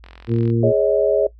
click train, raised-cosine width 0.3 ms, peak -25 dBFS, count 21, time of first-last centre 0.04-0.501 s, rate 43.4 Hz
harmonic tone, 115.9 Hz, A#2, 10 cents flat, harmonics 1 / 2 / 3 / 4, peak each -18 / -21 / -21 / -27 dBFS, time 0.27-0.73 s, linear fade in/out 50 ms
sine chord, Ab suspended fourth, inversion none, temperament equal with one note detuned, 415.3 / 554.4 / 633.5 Hz, Ab4 / Db5 / Eb5, 0 / 0 / +31 cents, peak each -18 / -17 / -19 dBFS, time 0.63-1.27 s, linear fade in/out 5 ms
effects noise-tail reverb RT60 0.1 s tail -18 dB re dry + added 56 Hz sine -42 dBFS peak until 1.39 s

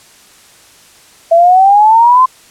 sine exponential sweep, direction up, 659.3 to 1046.5 Hz, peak -3 dBFS, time 1.31-2.26 s, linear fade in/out 10 ms, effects white hiss -42 dBFS RMS until 2.5 s + low-pass 10000 Hz 12 dB/octave

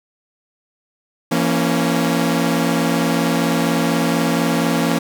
sawtooth chord, A# diminished, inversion second, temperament equal with one note detuned, 168.76 / 233.1 / 277.2 Hz, E3 / A#3 / C#4, +41 / 0 / 0 cents, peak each -16 dBFS, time 1.31-4.99 s, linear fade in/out 10 ms, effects 8-bit

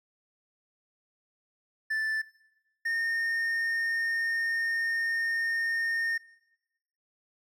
triangle tone pair in turn, 1760 / 1831.7 Hz, A6 / A#6, 0 / -31 cents, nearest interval minor second, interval 69 cents, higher second, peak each -25 dBFS, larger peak neither, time 1.9-2.22 / 2.85-6.18 s, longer second, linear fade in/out 10 ms, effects noise-tail reverb RT60 1.0 s tail -20 dB re dry

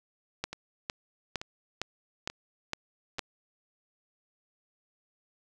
two click trains, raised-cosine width 0.2 ms, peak -14 / -21 dBFS, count 7 / 4, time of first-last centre 0.44-3.192 / 0.53-3.185 s, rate 2.18 / 1.13 Hz, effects none

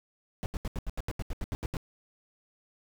brown noise bursts, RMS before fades -32 dBFS, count 13, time 0.43-1.768 s, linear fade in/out 0 ms, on 30 ms, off 79 ms, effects none

